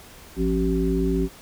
harmonic tone with a mistuned harmonic, 54.4 Hz, A1, 19 cents flat, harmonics 1 / 3 / 5 / 7, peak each -25 / -25 / -25 / -25 dBFS, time 0.36-1.29 s, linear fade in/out 50 ms, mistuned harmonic 3, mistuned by +140 cents, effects pink hiss -46 dBFS RMS until 1.41 s

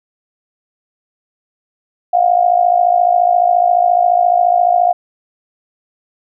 sine tone with amplitude modulation, 709 Hz, F5, 26 cents sharp, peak -5 dBFS, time 2.13-4.93 s, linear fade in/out 10 ms, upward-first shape sine, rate 54.4 Hz, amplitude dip 80%, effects none

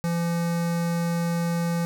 square tone with notch filter, 170 Hz, F3, 46 cents flat, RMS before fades -25 dBFS, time 0.04-1.85 s, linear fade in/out 0 ms, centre 3100 Hz, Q 2, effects none

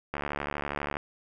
click train, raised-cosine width 0.5 ms, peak -16 dBFS, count 61, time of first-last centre 0.14-0.969 s, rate 72.4 Hz, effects none

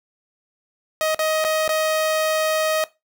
sawtooth tone with dropouts, 628 Hz, D#5, 16 cents sharp, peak -15 dBFS, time 1.01-2.84 s, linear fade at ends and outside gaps 0 ms, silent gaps 1.146-1.192 / 1.442-1.448 / 1.678-1.692 s, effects noise-tail reverb RT60 0.2 s tail -17 dB re dry

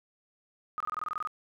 sine tone bursts, 1244.5 Hz, D#6, in tune, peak -30 dBFS, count 11, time 0.78-1.273 s, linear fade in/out 0 ms, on 23 ms, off 24 ms, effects none

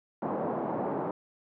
white band-pass noise, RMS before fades -32 dBFS, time 0.22-1.11 s, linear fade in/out 2 ms, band 150 to 850 Hz, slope 24 dB/octave, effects none

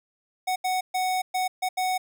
square tone bursts at uneven times, 742 Hz, F#5, 5 cents sharp, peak -24 dBFS, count 6, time 0.47-0.56 / 0.64-0.81 / 0.94-1.22 / 1.34-1.48 / 1.62-1.69 / 1.77-1.98 s, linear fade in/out 10 ms, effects none

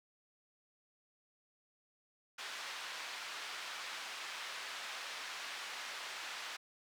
pink band-pass noise, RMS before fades -45 dBFS, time 2.38-6.57 s, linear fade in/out 10 ms, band 1200 to 4800 Hz, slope 12 dB/octave, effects none

